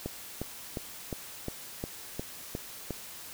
click train, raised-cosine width 2 ms, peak -20 dBFS, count 9, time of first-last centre 0.06-2.907 s, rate 2.81 Hz, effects white hiss -45 dBFS RMS until 3.33 s

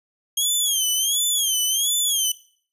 15% pulse tone with vibrato, 3237 Hz, G#7, 45 cents flat, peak -12 dBFS, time 0.37-2.32 s, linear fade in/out 5 ms, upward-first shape sine, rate 1.4 Hz, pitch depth 140 cents each way, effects noise-tail reverb RT60 0.5 s tail -19 dB re dry + resampled to 32000 Hz

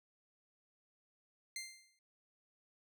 15% pulse tone with exponential decay, 2093 Hz, C7, in tune, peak -33 dBFS, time 1.56-1.99 s, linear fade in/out 2 ms, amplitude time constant 93 ms, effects none

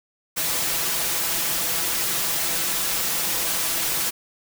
white noise with comb filter, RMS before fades -24 dBFS, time 0.36-4.11 s, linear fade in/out 20 ms, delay 6 ms, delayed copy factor +0.55, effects none

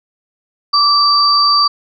sine tone pair together, 1165 / 4653 Hz, D6 / D8, -14 / -17 cents, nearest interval 2 octaves, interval 2397 cents, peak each -11 dBFS, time 0.73-1.68 s, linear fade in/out 10 ms, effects none

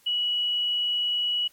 sine tone, 2930 Hz, F#7, 18 cents flat, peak -23 dBFS, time 0.06-1.48 s, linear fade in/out 10 ms, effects white hiss -60 dBFS RMS until 1.52 s + AAC 64 kbps

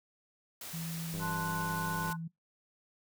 white noise, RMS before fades -44 dBFS, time 0.61-2.13 s, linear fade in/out 2 ms
sine tone, 164.81 Hz, E3, in tune, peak -37 dBFS, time 0.73-2.28 s, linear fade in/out 10 ms
click train, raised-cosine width 2 ms, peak -32 dBFS, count 94, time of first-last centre 1.14-2.101 s, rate 96.8 Hz
sine chord, F# diminished, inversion first, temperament equal, 880 / 1046.5 / 1480 Hz, A5 / C6 / F#6, 0 / 0 / 0 cents, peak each -39 dBFS, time 1.19-2.17 s, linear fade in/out 50 ms
effects noise-tail reverb RT60 0.2 s tail -23 dB re dry

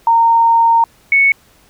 sine tone pair in turn, 921 / 2213 Hz, A#5 / C#7, -21 / -3 cents, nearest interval octave + minor third, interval 1518 cents, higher second, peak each -7 dBFS, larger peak neither, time 0.07-0.84 / 1.12-1.32 s, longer first, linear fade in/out 2 ms, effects pink hiss -50 dBFS RMS until 1.69 s

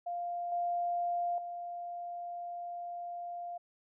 sine tone with level steps, 698.5 Hz, F5, in tune, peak -34 / -30 / -38 dBFS, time 0.06-3.58 s, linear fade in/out 10 ms, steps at 0.52 / 1.38 s, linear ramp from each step 2 ms, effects none

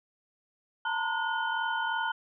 sine tone cluster, 893 / 936 / 1024 / 1448 / 3071 Hz, A5 / A#5 / C6 / F#6 / G7, +25 / +7 / -38 / -38 / -36 cents, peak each -33 / -35 / -40 / -31 / -40 dBFS, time 0.85-2.12 s, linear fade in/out 5 ms, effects none

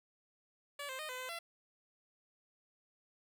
10% pulse tone with pitch steps, 573 / 523 / 616 / 507 / 512 / 677 Hz, D5 / C5 / D#5 / B4 / C5 / E5, -43 / -1 / -17 / +45 / -38 / +46 cents, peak -33 dBFS, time 0.79-1.39 s, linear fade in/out 5 ms, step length 100 ms, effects none

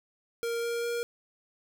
square tone with pitch steps, 466.2 / 469.2 / 472.2 Hz, A#4 / A#4 / A#4, 0 / +11 / +22 cents, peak -30 dBFS, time 0.43-1.03 s, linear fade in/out 0 ms, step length 200 ms, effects none

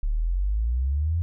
sine exponential sweep, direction up, 35.22 to 87.7 Hz, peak -21 dBFS, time 0.03-1.22 s, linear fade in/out 0 ms, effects none

